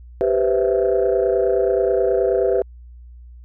sine chord, C major seventh, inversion second, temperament equal, 392 / 493.9 / 523.3 / 659.3 Hz, G4 / B4 / C5 / E5, 0 / 0 / 0 / 0 cents, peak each -18 / -19 / -22 / -22 dBFS, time 0.21-2.62 s, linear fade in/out 0 ms, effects tanh soft clip ceiling -8 dBFS + added 60 Hz sine -38 dBFS peak until 3.44 s

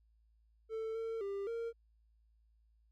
triangle tone with pitch steps, 444.4 / 452.1 / 397.3 / 462 Hz, A4 / A4 / G4 / A#4, +17 / +47 / +23 / -16 cents, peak -35 dBFS, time 0.69-1.73 s, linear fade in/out 50 ms, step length 260 ms, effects added 55 Hz sine -67 dBFS peak until 2.91 s

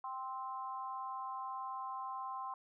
harmonic tone, 261.6 Hz, C4, in tune, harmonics 3 / 4 / 5, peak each -45 / -41 / -52 dBFS, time 0.04-2.54 s, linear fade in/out 2 ms, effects none

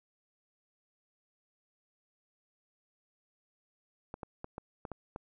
clicks, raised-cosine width 1 ms, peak -26 dBFS, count 7, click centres 4.141 / 4.232 / 4.444 / 4.581 / 4.852 / 4.917 / 5.161 s, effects none

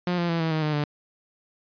sawtooth tone with pitch steps, 177.9 / 172.44 / 167.14 / 162.01 / 157.03 / 152.21 / 147.54 Hz, F3 / F3 / E3 / E3 / D#3 / D#3 / D3, +32 / -22 / +24 / -30 / +16 / -38 / +8 cents, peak -19 dBFS, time 0.07-0.84 s, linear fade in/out 2 ms, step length 110 ms, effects resampled to 11025 Hz

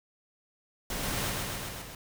pink noise with echo, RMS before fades -34 dBFS, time 0.9-1.3 s, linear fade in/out 2 ms, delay 130 ms, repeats 5, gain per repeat -2 dB, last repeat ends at 1.95 s, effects none

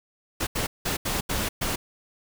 pink noise bursts at uneven times, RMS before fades -27 dBFS, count 6, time 0.4-0.47 / 0.55-0.67 / 0.85-0.97 / 1.05-1.21 / 1.29-1.49 / 1.61-1.76 s, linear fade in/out 10 ms, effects none

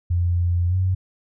sine tone with pitch glide, 87.31 to 93.04 Hz, F2 to F#2, 0 to +10 cents, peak -17 dBFS, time 0.1-0.95 s, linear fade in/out 10 ms, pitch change +110 cents, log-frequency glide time 0.68-0.75 s, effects none

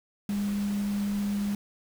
sine tone in noise, 203.1 Hz, G#3, 38 cents flat, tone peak -26 dBFS, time 0.29-1.55 s, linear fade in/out 2 ms, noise pink, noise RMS -43 dBFS, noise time 0.29-1.55 s, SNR +14 dB, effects none

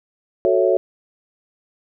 sine chord, F# minor seventh, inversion none, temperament equal, 370 / 440 / 554.4 / 659.3 Hz, F#4 / A4 / C#5 / E5, 0 / 0 / 0 / 0 cents, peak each -18 / -20 / -18 / -21 dBFS, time 0.45-0.77 s, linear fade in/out 0 ms, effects none

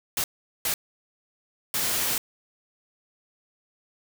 white noise bursts at uneven times, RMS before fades -26 dBFS, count 3, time 0.17-0.24 / 0.65-0.74 / 1.74-2.18 s, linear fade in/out 2 ms, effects none

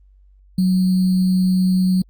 sine tone with sample-and-hold, 185 Hz, F#3, in tune, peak -13 dBFS, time 0.58-2.02 s, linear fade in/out 5 ms, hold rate 4410 Hz, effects added 48 Hz sine -47 dBFS peak until 2.09 s + Opus 24 kbps

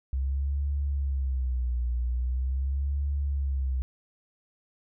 sine tone with vibrato, 65.41 Hz, C2, in tune, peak -25 dBFS, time 0.13-3.82 s, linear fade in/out 0 ms, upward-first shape sine, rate 0.42 Hz, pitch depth 140 cents each way, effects none

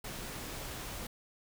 pink noise, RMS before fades -42 dBFS, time 0.04-1.07 s, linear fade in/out 5 ms, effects none

